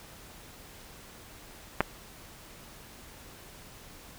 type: clicks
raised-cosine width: 0.5 ms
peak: -7 / -19 dBFS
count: 2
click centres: 1.806 / 1.811 s
effects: pink hiss -50 dBFS RMS until 4.18 s